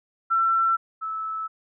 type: tone pair in turn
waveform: sine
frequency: 1345 / 1307.5 Hz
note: E6 / E6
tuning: +34 / -15 cents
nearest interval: unison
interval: 49 cents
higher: first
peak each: -18 / -27 dBFS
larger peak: first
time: 0.3-0.77 / 1.01-1.48 s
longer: neither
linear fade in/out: 20 ms
effects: none